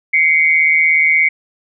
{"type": "tone pair together", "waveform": "sine", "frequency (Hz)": [2084, 2241], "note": ["C7", "C#7"], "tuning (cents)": [-7, 18], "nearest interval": "minor second", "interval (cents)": 125, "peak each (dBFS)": -12, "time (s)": [0.13, 1.29], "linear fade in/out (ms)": 10, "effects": []}